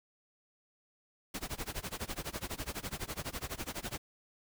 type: noise with tremolo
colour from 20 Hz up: pink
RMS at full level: -37 dBFS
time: 1.34-3.98 s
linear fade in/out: 5 ms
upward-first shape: sine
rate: 12 Hz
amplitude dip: 95%
effects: none